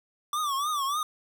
square tone with vibrato, 1157 Hz, D6, 26 cents flat, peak -27 dBFS, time 0.33-1.03 s, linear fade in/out 2 ms, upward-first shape triangle, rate 3.4 Hz, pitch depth 150 cents each way, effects none

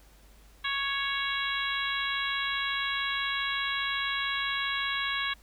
harmonic tone, 554.4 Hz, C#5, in tune, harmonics 2 / 3 / 4 / 5 / 6 / 7, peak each -35 / -33 / -35 / -38 / -35 / -37 dBFS, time 0.64-5.34 s, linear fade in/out 10 ms, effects added 50 Hz sine -54 dBFS peak until 5.42 s + pink hiss -60 dBFS RMS until 5.42 s

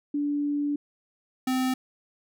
sine / square tone pair in turn, 290.1 / 257.8 Hz, D4 / C4, -21 / -26 cents, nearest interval major second, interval 205 cents, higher first, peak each -24 dBFS, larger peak neither, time 0.14-0.76 / 1.47-1.74 s, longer first, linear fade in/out 5 ms, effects none

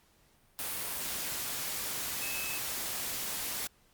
sine tone in noise, 2592 Hz, E7, 30 cents flat, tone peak -39 dBFS, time 2.22-2.58 s, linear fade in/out 0 ms, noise white, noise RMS -36 dBFS, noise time 0.59-3.67 s, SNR -6 dB, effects pink hiss -66 dBFS RMS until 3.93 s + Opus 48 kbps

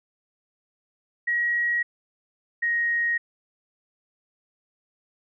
sine tone pair in turn, 1903 / 1876.8 Hz, A#6 / A#6, +35 / +11 cents, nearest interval unison, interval 24 cents, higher first, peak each -21 dBFS, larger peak neither, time 1.27-1.83 / 2.62-3.18 s, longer neither, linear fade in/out 10 ms, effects none

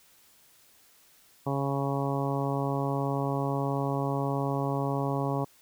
harmonic tone, 138.59 Hz, C#3, in tune, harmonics 1 / 2 / 3 / 4 / 5 / 6 / 7 / 8, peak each -30 / -33 / -35 / -36 / -37 / -38 / -38 / -39 dBFS, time 1.46-5.45 s, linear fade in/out 10 ms, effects white hiss -60 dBFS RMS until 5.61 s

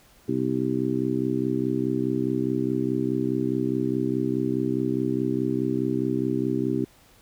harmonic tone, 64.8 Hz, C2, 16 cents flat, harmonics 2 / 3 / 4 / 5 / 6, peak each -31 / -33 / -27 / -27 / -29 dBFS, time 0.28-6.85 s, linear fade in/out 10 ms, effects pink hiss -56 dBFS RMS until 7.21 s

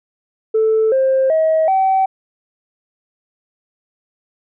sine tone with pitch steps, 440 / 529.3 / 636.8 / 766.1 Hz, A4 / C5 / D#5 / G5, 0 / +20 / +40 / -40 cents, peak -10 dBFS, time 0.54-2.06 s, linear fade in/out 10 ms, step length 380 ms, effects tanh soft clip ceiling -8 dBFS

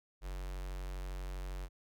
square tone with notch filter, 46.25 Hz, F#1, in tune, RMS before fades -41 dBFS, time 0.21-1.69 s, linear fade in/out 50 ms, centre 190 Hz, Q 0.88, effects none

